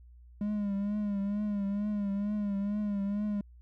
triangle tone with vibrato, 204 Hz, G#3, 31 cents flat, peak -27 dBFS, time 0.41-3.41 s, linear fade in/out 2 ms, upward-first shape triangle, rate 2.2 Hz, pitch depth 64 cents each way, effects added 60 Hz sine -51 dBFS peak until 3.61 s

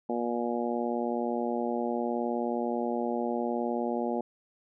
harmonic tone, 119.3 Hz, A#2, 41 cents sharp, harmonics 2 / 3 / 4 / 5 / 6 / 7, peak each -32 / -34 / -35 / -36 / -37 / -37 dBFS, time 0.09-4.21 s, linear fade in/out 5 ms, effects none

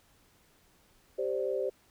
sine chord, G suspended fourth, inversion none, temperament just, 392 / 522.7 / 588 Hz, G4 / C5 / D5, 0 / -2 / +2 cents, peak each -33 / -32 / -36 dBFS, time 1.18-1.7 s, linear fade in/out 10 ms, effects pink hiss -65 dBFS RMS until 1.9 s

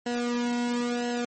sawtooth tone with flanger, 241.1 Hz, B3, 41 cents flat, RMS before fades -28 dBFS, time 0.06-1.25 s, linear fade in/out 5 ms, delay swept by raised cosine 0.85 to 1.72 ms, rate 0.98 Hz, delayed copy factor -0.85, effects MP3 32 kbps

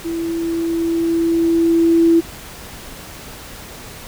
sine tone with level ramp, 332.7 Hz, E4, 16 cents sharp, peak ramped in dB -20 to -8 dBFS, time 0.04-2.21 s, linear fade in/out 20 ms, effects pink hiss -35 dBFS RMS until 4.07 s

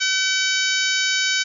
harmonic tone, 761 Hz, F#5, 48 cents sharp, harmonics 2 / 3 / 4 / 5 / 6 / 7 / 8 / 9, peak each -23 / -25 / -26 / -27 / -28 / -28 / -29 / -30 dBFS, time 0-1.44 s, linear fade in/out 20 ms, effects none

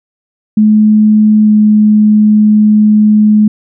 sine tone with pitch glide, 213.7 to 212.2 Hz, G#3 to G#3, +50 to +38 cents, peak -3 dBFS, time 0.57-3.48 s, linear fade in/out 5 ms, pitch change -12 cents, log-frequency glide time 1.44-1.49 s, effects none

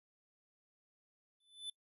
square tone with exponential growth, 3507 Hz, A7, 6 cents flat, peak -39 dBFS, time 1.4-1.7 s, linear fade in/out 5 ms, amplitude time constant 64 ms, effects noise-tail reverb RT60 0.1 s tail -23 dB re dry + resampled to 32000 Hz

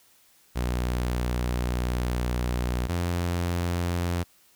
sawtooth tone pair in turn, 61 / 87.17 Hz, B1 / F2, -21 / -3 cents, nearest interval tritone, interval 618 cents, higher second, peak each -21 dBFS, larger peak neither, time 0.55-2.88 / 2.88-4.24 s, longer first, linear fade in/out 20 ms, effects white hiss -60 dBFS RMS until 4.55 s

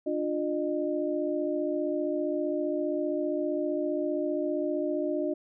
sine tone cluster, 296.6 / 351.8 / 610 Hz, D4 / F4 / D#5, +17 / +13 / -34 cents, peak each -31 dBFS, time 0.06-5.34 s, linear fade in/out 10 ms, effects none

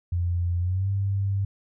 sine tone with pitch glide, 87.31 to 98.57 Hz, F2 to G2, 0 to +10 cents, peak -22 dBFS, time 0.12-1.45 s, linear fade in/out 5 ms, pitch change +210 cents, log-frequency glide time 0.59-0.89 s, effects none

